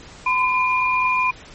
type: tone pair together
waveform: sine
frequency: 1015 / 2414 Hz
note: B5 / D7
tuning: +47 / +47 cents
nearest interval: octave + minor third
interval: 1500 cents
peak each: -18 / -20 dBFS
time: 0.26-1.31 s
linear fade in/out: 5 ms
effects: pink hiss -42 dBFS RMS until 1.54 s + MP3 32 kbps